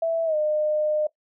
sine tone with pitch glide, 659.3 to 608.1 Hz, E5 to D#5, 0 to -40 cents, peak -20 dBFS, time 0.02-1.07 s, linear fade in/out 5 ms, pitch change -140 cents, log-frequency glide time 0.25-0.36 s, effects noise-tail reverb RT60 0.1 s tail -19 dB re dry

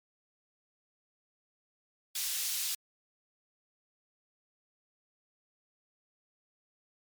pink high-pass noise, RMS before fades -34 dBFS, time 2.15-2.75 s, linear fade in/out 5 ms, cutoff 4000 Hz, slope 12 dB/octave, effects MP3 96 kbps

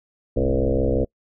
sine tone with frequency modulation, 273.9 Hz, C#4, 21 cents flat, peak -17 dBFS, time 0.36-1.05 s, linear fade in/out 10 ms, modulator 65.5 Hz, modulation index 4.5, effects noise-tail reverb RT60 0.1 s tail -26 dB re dry

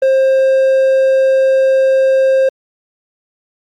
triangle tone, 531 Hz, C5, 25 cents sharp, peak -6 dBFS, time 0.02-2.49 s, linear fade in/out 5 ms, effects Opus 32 kbps

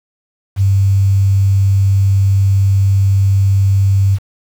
sine tone with quantisation, 97.9 Hz, G2, 2 cents flat, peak -8 dBFS, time 0.56-4.19 s, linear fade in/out 50 ms, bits 6, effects none

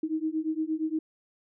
sine beating tone pair, 311.1 / 319.7 Hz, D#4 / D#4, 0 / +47 cents, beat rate 8.6 Hz, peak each -30 / -30 dBFS, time 0.03-0.99 s, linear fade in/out 5 ms, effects none

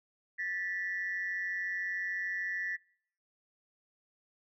sine tone pair together, 1763.6 / 1950 Hz, A6 / B6, +4 / -23 cents, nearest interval major second, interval 173 cents, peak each -35 / -35 dBFS, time 0.38-2.77 s, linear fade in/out 20 ms, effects noise-tail reverb RT60 0.6 s tail -26 dB re dry + tanh soft clip ceiling -25 dBFS

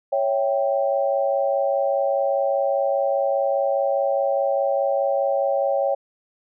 sine chord, C# diminished, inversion none, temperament equal, 554.4 / 659.3 / 784 Hz, C#5 / E5 / G5, 0 / 0 / 0 cents, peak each -20 / -26 / -25 dBFS, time 0.12-5.95 s, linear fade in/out 10 ms, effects none

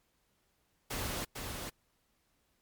pink noise with echo, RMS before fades -37 dBFS, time 0.9-1.25 s, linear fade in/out 10 ms, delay 450 ms, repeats 1, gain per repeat -4 dB, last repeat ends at 1.7 s, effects pink hiss -75 dBFS RMS until 2.61 s + MP3 96 kbps

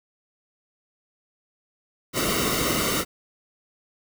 pink noise with comb filter, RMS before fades -24 dBFS, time 2.13-3.05 s, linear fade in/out 50 ms, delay 1.2 ms, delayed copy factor -0.75, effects none

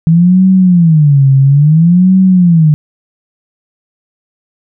sine tone with vibrato, 159.7 Hz, D#3, 45 cents sharp, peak -3 dBFS, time 0.07-2.74 s, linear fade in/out 0 ms, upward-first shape sine, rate 0.59 Hz, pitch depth 290 cents each way, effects none

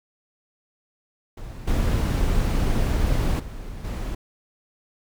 brown noise with level steps, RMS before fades -36 / -21 / -35 / -28 dBFS, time 1.37-4.15 s, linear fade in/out 5 ms, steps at 1.67 / 3.39 / 3.84 s, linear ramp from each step 10 ms, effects none

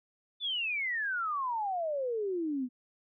sine exponential sweep, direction down, 3554 to 241.4 Hz, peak -30 dBFS, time 0.4-2.69 s, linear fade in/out 50 ms, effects none

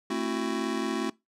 square chord, F# half-diminished seventh, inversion first, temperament just, 222 / 266.4 / 333 / 370 Hz, A3 / C4 / E4 / F#4, +16 / +31 / +18 / 0 cents, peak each -34 dBFS, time 0.1-1.1 s, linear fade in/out 5 ms, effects noise-tail reverb RT60 0.2 s tail -22 dB re dry + low-pass 8000 Hz 12 dB/octave

